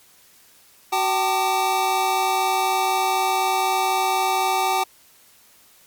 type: tone cluster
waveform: square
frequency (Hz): 375.2 / 768 / 892 / 1199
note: F#4 / G5 / A5 / D6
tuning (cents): +24 / -36 / +23 / +36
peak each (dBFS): -29 / -22 / -25 / -27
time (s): 0.92-4.84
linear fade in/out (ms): 10
effects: white hiss -53 dBFS RMS until 5.86 s + MP3 96 kbps